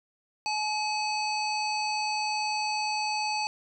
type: harmonic tone with a mistuned harmonic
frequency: 850 Hz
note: G#5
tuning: 40 cents sharp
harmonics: 1 / 3 / 5 / 7 / 9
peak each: -29 / -34 / -33 / -42 / -44 dBFS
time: 0.46-3.47 s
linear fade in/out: 0 ms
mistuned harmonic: 5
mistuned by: +110 cents
effects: none